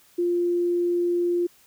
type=tone; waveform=sine; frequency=349.2 Hz; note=F4; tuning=in tune; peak=-20 dBFS; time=0.18-1.47 s; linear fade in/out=10 ms; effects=white hiss -57 dBFS RMS until 1.66 s